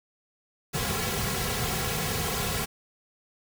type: noise with comb filter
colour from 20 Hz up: pink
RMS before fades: -29 dBFS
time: 0.73-2.66 s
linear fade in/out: 20 ms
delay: 3.3 ms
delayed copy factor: -0.95
effects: none

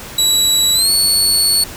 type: tone with pitch glide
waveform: 25% pulse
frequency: 3912 to 4417 Hz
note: B7 to C#8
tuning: -17 to -7 cents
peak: -6 dBFS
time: 0.18-1.64 s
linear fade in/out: 5 ms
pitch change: +210 cents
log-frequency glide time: 0.74-0.91 s
effects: pink hiss -31 dBFS RMS until 1.76 s

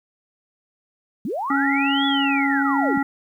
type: linear two-way sweep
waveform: sine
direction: up then down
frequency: 172.4 to 3441 to 172.4 Hz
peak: -23 dBFS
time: 1.25-2.98 s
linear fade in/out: 2 ms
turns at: 2.06 s
type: harmonic tone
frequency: 277.2 Hz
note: C#4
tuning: in tune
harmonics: 1 / 3 / 5 / 7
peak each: -20 / -25 / -27 / -28 dBFS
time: 1.5-3.03 s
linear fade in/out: 5 ms
effects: 9-bit

